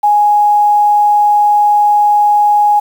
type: tone with quantisation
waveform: sine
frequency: 830.6 Hz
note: G#5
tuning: in tune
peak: -6 dBFS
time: 0.03-2.8 s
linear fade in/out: 10 ms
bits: 6
effects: none